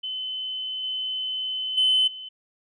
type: tone with level steps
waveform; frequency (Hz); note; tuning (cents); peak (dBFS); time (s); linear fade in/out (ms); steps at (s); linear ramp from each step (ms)
sine; 3041; F#7; +47; -28 / -26 / -16 / -35; 0.03-2.29; 10; 0.83 / 1.77 / 2.07; 10
effects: tanh soft clip ceiling -13 dBFS